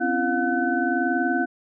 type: tone cluster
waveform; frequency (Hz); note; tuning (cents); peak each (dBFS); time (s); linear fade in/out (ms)
sine; 255.9 / 276.5 / 337.3 / 714 / 1511; C4 / C#4 / E4 / F5 / F#6; -38 / -4 / +40 / +38 / +36; -26 / -29 / -26 / -26 / -26; 0-1.46; 20
effects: none